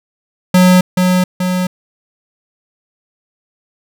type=tone with echo; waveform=square; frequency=182.5 Hz; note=F#3; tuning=24 cents flat; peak=-6 dBFS; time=0.54-0.81 s; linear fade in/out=5 ms; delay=430 ms; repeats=2; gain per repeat=-4 dB; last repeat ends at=1.67 s; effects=none